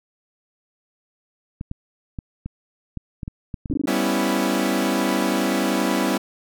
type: clicks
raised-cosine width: 5 ms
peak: -17 dBFS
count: 11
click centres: 1.611 / 1.714 / 2.188 / 2.46 / 2.973 / 3.232 / 3.279 / 3.542 / 3.658 / 3.701 / 3.737 s
type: tone bursts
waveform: sine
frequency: 285.4 Hz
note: D4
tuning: 49 cents flat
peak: -18 dBFS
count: 4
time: 3.71-3.857 s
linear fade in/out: 2 ms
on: 21 ms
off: 21 ms
type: chord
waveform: sawtooth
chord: C# half-diminished seventh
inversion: second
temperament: equal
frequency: 196 / 246.9 / 277.2 / 329.6 Hz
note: G3 / B3 / C#4 / E4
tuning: 0 / 0 / 0 / 0 cents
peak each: -21 dBFS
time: 3.87-6.18 s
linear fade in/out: 10 ms
effects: none